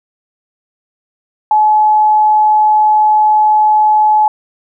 sine tone, 854 Hz, G#5, 48 cents sharp, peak -6 dBFS, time 1.51-4.28 s, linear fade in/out 2 ms, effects none

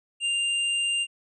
square tone, 2794 Hz, F7, in tune, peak -24 dBFS, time 0.2-1.07 s, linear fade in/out 50 ms, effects resampled to 24000 Hz

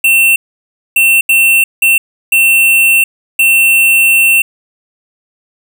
square tone bursts at uneven times, 2700 Hz, E7, 41 cents sharp, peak -6 dBFS, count 6, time 0.04-0.36 / 0.96-1.21 / 1.29-1.64 / 1.82-1.98 / 2.32-3.04 / 3.39-4.42 s, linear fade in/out 5 ms, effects none

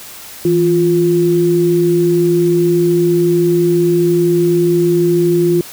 sine tone pair together, 164.81 / 349.2 Hz, E3 / F4, 0 / 0 cents, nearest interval octave + minor second, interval 1300 cents, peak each -16 / -10 dBFS, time 0.45-5.61 s, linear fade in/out 2 ms, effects white hiss -33 dBFS RMS until 5.72 s

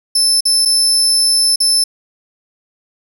30% pulse tone with dropouts, 5274 Hz, E8, in tune, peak -6 dBFS, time 0.15-1.84 s, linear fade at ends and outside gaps 5 ms, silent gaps 0.407-0.453 / 0.652-0.656 / 1.559-1.602 s, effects none

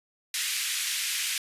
pink band-pass noise, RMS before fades -30 dBFS, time 0.34-1.38 s, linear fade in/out 2 ms, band 2000 to 13000 Hz, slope 24 dB/octave, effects resampled to 32000 Hz

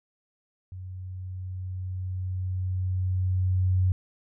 sine tone with level ramp, 92.5 Hz, F#2, in tune, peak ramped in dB -36 to -19 dBFS, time 0.72-3.92 s, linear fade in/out 0 ms, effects none

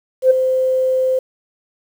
sine tone with ADSR envelope, 518 Hz, C5, 17 cents flat, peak -4 dBFS, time 0.22-1.19 s, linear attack 85 ms, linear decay 11 ms, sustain -9 dB, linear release 4 ms, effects tanh soft clip ceiling 0 dBFS + 7-bit

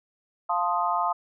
sine chord, F dominant seventh, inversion none, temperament equal, 698.5 / 880 / 1046.5 / 1244.5 Hz, F5 / A5 / C6 / Eb6, 0 / 0 / 0 / 0 cents, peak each -28 dBFS, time 0.49-1.13 s, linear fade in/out 10 ms, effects none

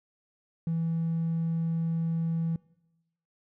triangle tone, 164.81 Hz, E3, in tune, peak -23 dBFS, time 0.67-2.56 s, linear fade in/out 2 ms, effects noise-tail reverb RT60 1.0 s tail -25 dB re dry + tanh soft clip ceiling -22 dBFS

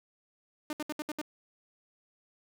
sawtooth tone bursts, 301.9 Hz, D4, 48 cents sharp, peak -29 dBFS, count 6, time 0.7-1.215 s, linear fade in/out 2 ms, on 30 ms, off 67 ms, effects none

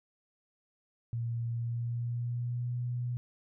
sine tone with pitch glide, 117 to 122.25 Hz, A#2 to B2, +7 to -17 cents, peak -31 dBFS, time 1.13-3.17 s, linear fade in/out 0 ms, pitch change +76 cents, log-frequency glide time 1.53-2.75 s, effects none

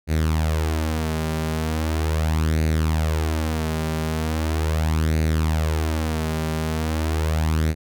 sawtooth tone with flanger, 78.8 Hz, D#2, 23 cents sharp, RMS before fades -22 dBFS, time 0.07-7.75 s, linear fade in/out 50 ms, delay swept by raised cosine 0.46 to 5.06 ms, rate 0.39 Hz, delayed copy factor +0.6, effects none

